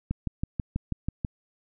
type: click train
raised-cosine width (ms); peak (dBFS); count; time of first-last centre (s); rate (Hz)
5; -15; 8; 0.11-1.248; 6.15
effects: none